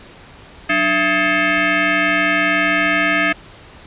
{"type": "tone with frequency modulation", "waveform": "sine", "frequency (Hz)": 185.6, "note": "F#3", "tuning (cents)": 6, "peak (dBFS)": -13, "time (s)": [0.69, 3.33], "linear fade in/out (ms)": 10, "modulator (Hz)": 483, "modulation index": 5.1, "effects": ["pink hiss -41 dBFS RMS until 3.86 s", "resampled to 8000 Hz"]}